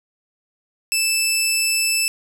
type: tone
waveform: 15% pulse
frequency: 2637 Hz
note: E7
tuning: in tune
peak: -10 dBFS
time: 0.92-2.08 s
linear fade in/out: 0 ms
effects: none